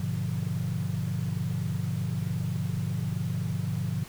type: chord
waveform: sine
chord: G# diminished seventh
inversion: none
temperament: equal with one note detuned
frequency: 102.34 / 123.47 / 146.83 / 174.61 Hz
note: G#2 / B2 / D3 / F3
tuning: -25 / 0 / 0 / 0 cents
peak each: -32 dBFS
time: 0-4.04 s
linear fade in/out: 5 ms
effects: tanh soft clip ceiling -20 dBFS + pink hiss -47 dBFS RMS until 4.08 s